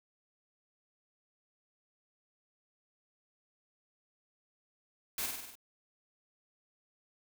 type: noise with echo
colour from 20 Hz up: white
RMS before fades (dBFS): -36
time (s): 5.18-5.26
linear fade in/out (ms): 2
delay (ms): 49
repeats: 6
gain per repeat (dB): -3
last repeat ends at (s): 5.554
effects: none